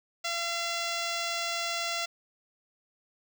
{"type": "tone with notch filter", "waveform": "5% pulse", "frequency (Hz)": 682, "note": "F5", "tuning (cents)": -41, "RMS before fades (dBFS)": -32, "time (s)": [0.24, 2.06], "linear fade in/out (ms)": 10, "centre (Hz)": 11000, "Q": 0.52, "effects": []}